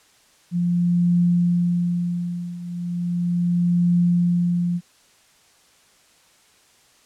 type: tone with tremolo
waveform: sine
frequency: 174.61 Hz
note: F3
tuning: in tune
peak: -14 dBFS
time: 0.51-4.81 s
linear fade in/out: 50 ms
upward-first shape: triangle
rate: 0.36 Hz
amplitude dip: 85%
effects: white hiss -56 dBFS RMS until 7.05 s + low-pass 9000 Hz 12 dB/octave